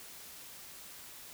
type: silence
effects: white hiss -50 dBFS RMS until 1.33 s